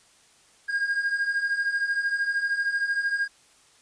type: beating tone pair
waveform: triangle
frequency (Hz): 1613 / 1626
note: G6 / G#6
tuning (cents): +49 / -37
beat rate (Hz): 13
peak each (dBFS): -28 / -23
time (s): 0.68-3.28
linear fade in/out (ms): 20
effects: white hiss -58 dBFS RMS until 3.81 s + resampled to 22050 Hz